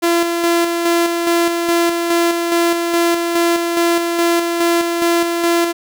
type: tone with tremolo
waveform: sawtooth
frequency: 340.5 Hz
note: F4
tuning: 44 cents flat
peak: -8 dBFS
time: 0.02-5.73 s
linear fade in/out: 20 ms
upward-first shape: square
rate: 2.4 Hz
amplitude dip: 40%
effects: none